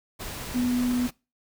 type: tone in noise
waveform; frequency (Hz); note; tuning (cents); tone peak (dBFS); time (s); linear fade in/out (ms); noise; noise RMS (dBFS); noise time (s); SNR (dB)
sine; 246.7; B3; -2; -22; 0.54-1.08; 20; pink; -36; 0.19-1.11; +11
effects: noise-tail reverb RT60 0.3 s tail -24 dB re dry